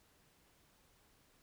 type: silence
effects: pink hiss -70 dBFS RMS until 1.42 s